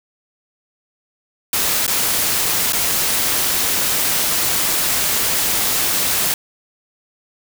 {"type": "noise with dropouts", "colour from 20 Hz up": "white", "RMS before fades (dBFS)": -18, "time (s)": [1.53, 6.34], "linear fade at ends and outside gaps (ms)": 2, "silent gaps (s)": [[1.866, 1.878], [2.723, 2.731]], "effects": []}